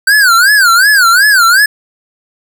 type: tone with vibrato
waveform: square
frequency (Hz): 1520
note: F#6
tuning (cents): +46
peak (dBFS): -5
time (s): 0.07-1.66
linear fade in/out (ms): 5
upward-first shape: sine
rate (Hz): 2.7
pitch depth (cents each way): 210
effects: none